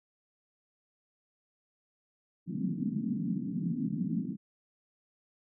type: band-pass noise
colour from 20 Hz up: white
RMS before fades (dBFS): -33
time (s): 2.46-4.37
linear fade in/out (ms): 50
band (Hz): 150 to 260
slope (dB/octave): 48
effects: none